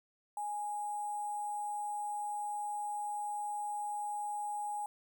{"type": "tone with sample-and-hold", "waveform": "sine", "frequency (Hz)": 830.6, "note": "G#5", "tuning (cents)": 0, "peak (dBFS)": -35, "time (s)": [0.37, 4.86], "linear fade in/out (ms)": 2, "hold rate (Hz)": 8820, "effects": []}